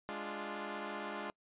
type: chord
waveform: 10% pulse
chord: D diminished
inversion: second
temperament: equal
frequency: 207.7 / 293.7 / 349.2 Hz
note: Ab3 / D4 / F4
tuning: 0 / 0 / 0 cents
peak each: -35 / -37 / -36 dBFS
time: 0.09-1.3 s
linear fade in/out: 0 ms
effects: noise-tail reverb RT60 0.1 s tail -26 dB re dry + resampled to 8000 Hz